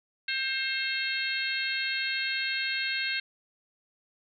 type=harmonic tone with a mistuned harmonic; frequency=534 Hz; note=C5; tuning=35 cents sharp; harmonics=3 / 4 / 5 / 6 / 7 / 8; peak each=-33 / -34 / -34 / -39 / -38 / -35 dBFS; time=0.28-3.2 s; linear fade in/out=5 ms; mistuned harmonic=3; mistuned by=-23 cents; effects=none